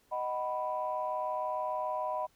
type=chord; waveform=sine; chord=B major; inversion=first; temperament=equal with one note detuned; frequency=622.3 / 749 / 987.8 Hz; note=D#5 / F#5 / B5; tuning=0 / +21 / 0 cents; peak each=-35 / -37 / -34 dBFS; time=0.11-2.27 s; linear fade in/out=20 ms; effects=tanh soft clip ceiling -22 dBFS + pink hiss -68 dBFS RMS until 2.35 s